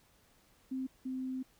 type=tone pair in turn; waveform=sine; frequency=261.6 / 259.3 Hz; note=C4 / C4; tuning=0 / -15 cents; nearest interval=unison; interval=15 cents; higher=first; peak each=-34 / -35 dBFS; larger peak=first; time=0.71-0.87 / 1.05-1.43 s; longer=second; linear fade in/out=10 ms; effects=pink hiss -67 dBFS RMS until 1.59 s